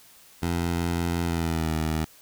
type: tone with pitch glide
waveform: 15% pulse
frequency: 85.6 to 78.95 Hz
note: F2 to D#2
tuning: -34 to +26 cents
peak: -18 dBFS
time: 0.42-2.05 s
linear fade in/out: 10 ms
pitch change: -140 cents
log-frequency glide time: 1.23-1.74 s
effects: white hiss -53 dBFS RMS until 2.21 s